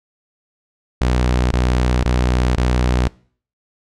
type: tone bursts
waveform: sawtooth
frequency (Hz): 61.8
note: B1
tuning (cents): +2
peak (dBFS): -10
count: 4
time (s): 1.01-3.076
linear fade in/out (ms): 0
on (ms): 500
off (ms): 22
effects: noise-tail reverb RT60 0.5 s tail -24 dB re dry + low-pass 7000 Hz 12 dB/octave